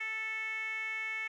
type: tone with band-pass filter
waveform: 10% pulse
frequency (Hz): 440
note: A4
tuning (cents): 0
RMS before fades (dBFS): -37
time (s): 0-1.28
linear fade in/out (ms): 10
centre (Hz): 2100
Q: 8.1
effects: none